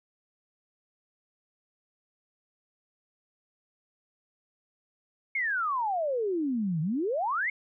sine exponential two-way sweep, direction down then up, 2217 to 150 to 2217 Hz, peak -26 dBFS, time 5.35-7.5 s, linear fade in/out 5 ms, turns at 6.81 s, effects none

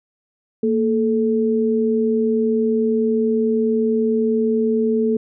sine tone pair together, 230 / 434.6 Hz, A#3 / A4, -23 / -21 cents, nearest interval major seventh, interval 1102 cents, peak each -18 dBFS, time 0.63-5.17 s, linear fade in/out 5 ms, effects none

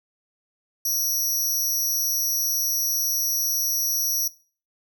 20% pulse tone with amplitude modulation, 5770 Hz, F#8, 44 cents flat, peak -13 dBFS, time 0.85-4.28 s, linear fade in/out 5 ms, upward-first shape sine, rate 298 Hz, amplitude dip 70%, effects noise-tail reverb RT60 0.4 s tail -19 dB re dry

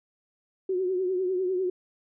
sine tone with vibrato, 370 Hz, F#4, in tune, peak -24 dBFS, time 0.69-1.7 s, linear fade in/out 5 ms, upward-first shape triangle, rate 10 Hz, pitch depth 74 cents each way, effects none

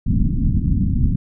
pink low-pass noise, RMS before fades -17 dBFS, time 0.06-1.16 s, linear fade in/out 5 ms, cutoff 260 Hz, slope 48 dB/octave, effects none

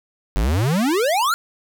square exponential sweep, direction up, 45.39 to 1449 Hz, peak -17 dBFS, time 0.36-1.34 s, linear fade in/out 0 ms, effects none

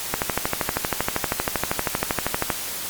click train, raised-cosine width 0.5 ms, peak -5 dBFS, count 31, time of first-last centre 0.14-2.502 s, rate 12.7 Hz, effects white hiss -30 dBFS RMS until 2.89 s + Opus 48 kbps

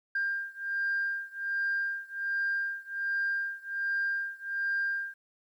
sine beating tone pair, 1596 / 1597.3 Hz, G6 / G6, +31 / +32 cents, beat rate 1.3 Hz, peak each -31 / -32 dBFS, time 0.15-5.14 s, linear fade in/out 5 ms, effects tanh soft clip ceiling -23 dBFS + 11-bit

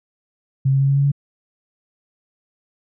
sine tone with pitch steps, 134.6 / 135.93 / 137.27 / 138.62 / 139.99 / 141.37 Hz, C3 / C#3 / C#3 / C#3 / C#3 / C#3, +49 / -34 / -17 / 0 / +17 / +34 cents, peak -13 dBFS, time 0.65-1.118 s, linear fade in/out 10 ms, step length 78 ms, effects none

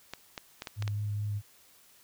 clicks, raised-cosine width 0.2 ms, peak -20 dBFS, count 6, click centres 0.136 / 0.378 / 0.621 / 0.672 / 0.824 / 0.878 s
sine tone with vibrato, 103.83 Hz, G#2, in tune, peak -30 dBFS, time 0.76-1.42 s, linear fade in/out 50 ms, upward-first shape sine, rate 4.7 Hz, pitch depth 13 cents each way
effects white hiss -60 dBFS RMS until 2.03 s

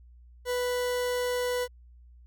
40% pulse tone, 493.9 Hz, B4, in tune, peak -26 dBFS, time 0.45-1.68 s, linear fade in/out 50 ms, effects added 60 Hz sine -50 dBFS peak until 2.26 s

